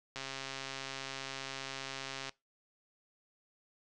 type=click train; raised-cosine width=0.2 ms; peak=-23 dBFS; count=289; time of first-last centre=0.16-2.293 s; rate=135 Hz; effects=noise-tail reverb RT60 0.2 s tail -21 dB re dry + resampled to 24000 Hz